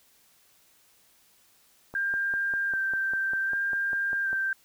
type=click train; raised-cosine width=1 ms; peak=-27 dBFS; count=13; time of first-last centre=1.94-4.33 s; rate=5.02 Hz
type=tone with vibrato; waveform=sine; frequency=1582 Hz; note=G6; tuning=15 cents sharp; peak=-25 dBFS; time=1.95-4.53 s; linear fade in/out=2 ms; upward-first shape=square; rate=0.65 Hz; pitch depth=16 cents each way
effects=white hiss -62 dBFS RMS until 4.64 s